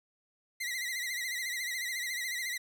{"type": "tone with vibrato", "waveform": "sawtooth", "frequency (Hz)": 2000, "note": "B6", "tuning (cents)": 21, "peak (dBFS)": -30, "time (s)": [0.6, 2.58], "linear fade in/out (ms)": 10, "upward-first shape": "sine", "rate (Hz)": 14, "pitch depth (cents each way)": 87, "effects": []}